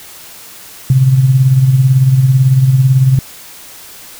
sine tone with tremolo, 131.7 Hz, C3, 12 cents sharp, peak -3 dBFS, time 0.9-3.19 s, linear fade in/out 2 ms, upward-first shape sine, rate 18 Hz, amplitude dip 55%, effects white hiss -34 dBFS RMS until 4.19 s

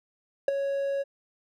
triangle tone with ADSR envelope, 554.4 Hz, C#5, in tune, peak -14 dBFS, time 0.48-1.04 s, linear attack 3 ms, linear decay 12 ms, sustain -10 dB, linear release 27 ms, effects none

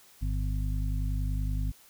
harmonic tone, 50.6 Hz, G#1, 44 cents flat, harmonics 1 / 2 / 3 / 5, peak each -28 / -34 / -38 / -42 dBFS, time 0.21-1.72 s, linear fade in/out 20 ms, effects white hiss -57 dBFS RMS until 1.89 s

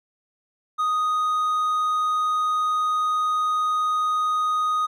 triangle tone, 1244.5 Hz, D#6, in tune, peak -18 dBFS, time 0.78-4.87 s, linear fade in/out 20 ms, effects none

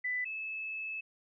sine tone pair in turn, 1993 / 2606 Hz, B6 / E7, +15 / -20 cents, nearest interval perfect fourth, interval 465 cents, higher second, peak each -31 / -36 dBFS, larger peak first, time 0.04-0.25 / 0.25-1.01 s, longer second, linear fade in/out 10 ms, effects none

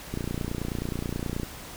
click train, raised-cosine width 3 ms, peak -17 dBFS, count 39, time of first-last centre 0.14-1.433 s, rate 29.4 Hz, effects pink hiss -42 dBFS RMS until 1.76 s

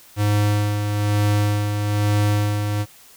square tone with tremolo, 103.83 Hz, G#2, in tune, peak -16 dBFS, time 0.16-2.86 s, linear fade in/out 50 ms, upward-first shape sine, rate 1.1 Hz, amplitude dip 45%, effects white hiss -48 dBFS RMS until 3.16 s

